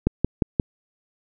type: click train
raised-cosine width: 3 ms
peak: -5 dBFS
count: 4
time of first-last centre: 0.07-0.598 s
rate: 5.68 Hz
effects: none